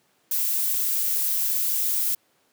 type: noise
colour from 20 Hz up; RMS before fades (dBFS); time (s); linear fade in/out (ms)
violet; -24; 0.31-2.15; 5
effects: pink hiss -65 dBFS RMS until 2.52 s + high-pass 200 Hz 12 dB/octave